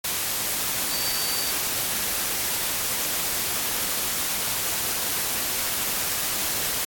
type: tone in noise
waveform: sine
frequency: 4600 Hz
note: D8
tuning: 37 cents flat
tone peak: -31 dBFS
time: 0.91-1.51 s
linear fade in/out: 5 ms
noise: white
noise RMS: -26 dBFS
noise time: 0.04-6.85 s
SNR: -8 dB
effects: AAC 64 kbps